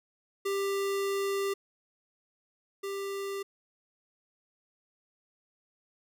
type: tone pair in turn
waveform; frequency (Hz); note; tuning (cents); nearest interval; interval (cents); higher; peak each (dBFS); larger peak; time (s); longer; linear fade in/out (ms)
square; 395.2 / 395.2; G4 / G4; +14 / +14; unison; 0; neither; -29 / -34; first; 0.45-1.54 / 2.83-3.43; first; 10
effects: none